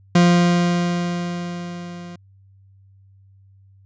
40% pulse tone with level ramp, 174.61 Hz, F3, in tune, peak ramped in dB -9 to -33 dBFS, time 0.15-2.16 s, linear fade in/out 5 ms, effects added 97 Hz sine -48 dBFS peak until 3.85 s + resampled to 16000 Hz

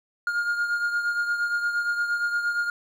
triangle beating tone pair, 1416 / 1424.6 Hz, F6 / F6, +23 / +34 cents, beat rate 8.6 Hz, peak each -22 / -30 dBFS, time 0.27-2.7 s, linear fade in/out 2 ms, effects none

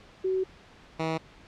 sine / 10% pulse tone pair in turn, 376.4 / 160.7 Hz, F#4 / E3, +30 / -44 cents, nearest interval octave + minor third, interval 1474 cents, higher first, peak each -24 / -19 dBFS, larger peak second, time 0.24-0.44 / 0.99-1.18 s, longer first, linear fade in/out 10 ms, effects pink hiss -53 dBFS RMS until 1.47 s + low-pass 4000 Hz 12 dB/octave

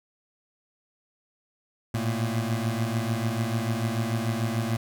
25% pulse beating tone pair, 111 / 117.8 Hz, A2 / A#2, +16 / +19 cents, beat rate 6.8 Hz, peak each -24 / -25 dBFS, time 1.94-4.77 s, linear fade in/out 5 ms, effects none

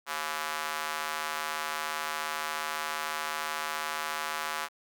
square tone with high-pass filter, 77.1 Hz, D#2, 15 cents flat, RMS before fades -34 dBFS, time 0.06-4.69 s, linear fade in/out 50 ms, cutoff 1100 Hz, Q 1.5, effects none

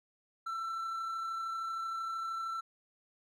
triangle tone with amplitude modulation, 1339 Hz, E6, 27 cents sharp, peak -32 dBFS, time 0.46-2.61 s, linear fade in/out 10 ms, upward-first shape sine, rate 33 Hz, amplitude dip 25%, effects none

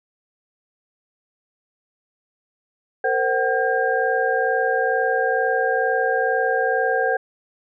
sine tone cluster, 458.8 / 521 / 756 / 1607 Hz, A#4 / C5 / F#5 / G6, -28 / -7 / +37 / +43 cents, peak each -23 dBFS, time 3.04-7.17 s, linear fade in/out 5 ms, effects none

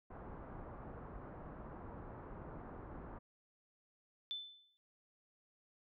pink low-pass noise, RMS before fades -50 dBFS, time 0.1-3.19 s, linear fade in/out 10 ms, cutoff 1300 Hz, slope 24 dB/octave
sine tone with exponential decay, 3520 Hz, A7, in tune, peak -37 dBFS, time 4.31-4.77 s, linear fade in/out 0 ms, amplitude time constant 98 ms
effects none

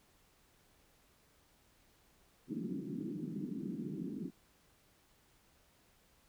pink band-pass noise, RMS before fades -41 dBFS, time 2.47-4.31 s, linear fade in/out 50 ms, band 160 to 340 Hz, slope 48 dB/octave, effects pink hiss -69 dBFS RMS until 6.28 s

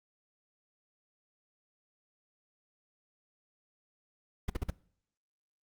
brown noise bursts, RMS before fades -31 dBFS, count 4, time 4.48-4.704 s, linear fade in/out 5 ms, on 20 ms, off 48 ms, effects noise-tail reverb RT60 0.6 s tail -21 dB re dry + Opus 48 kbps

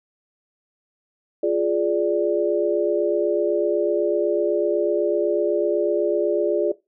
sine chord, D diminished, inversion first, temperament equal with one note detuned, 349.2 / 417.2 / 587.3 Hz, F4 / Ab4 / D5, 0 / +8 / 0 cents, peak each -22 dBFS, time 1.43-6.72 s, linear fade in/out 5 ms, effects noise-tail reverb RT60 0.2 s tail -18 dB re dry

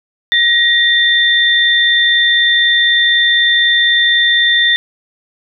sine tone pair together, 1890 / 3568 Hz, A#6 / A7, +23 / +23 cents, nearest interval major seventh, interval 1100 cents, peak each -11 dBFS, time 0.32-4.76 s, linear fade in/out 0 ms, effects none

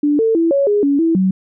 sine tone with pitch steps, 293 / 448.7 / 331.7 / 557 / 412.8 / 282.2 / 328.7 / 188.5 Hz, D4 / A4 / E4 / C#5 / G#4 / C#4 / E4 / F#3, -4 / +34 / +11 / +8 / -10 / +31 / -5 / +32 cents, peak -11 dBFS, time 0.03-1.31 s, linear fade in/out 5 ms, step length 160 ms, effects none

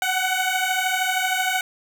15% pulse beating tone pair, 740 / 753 Hz, F#5 / F#5, 0 / +30 cents, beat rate 13 Hz, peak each -17 / -17 dBFS, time 0.02-1.61 s, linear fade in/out 2 ms, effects none

